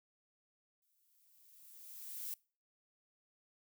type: noise with exponential growth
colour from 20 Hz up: violet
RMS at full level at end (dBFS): -41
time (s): 0.82-2.34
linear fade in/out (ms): 2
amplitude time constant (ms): 330
effects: noise-tail reverb RT60 0.4 s tail -25 dB re dry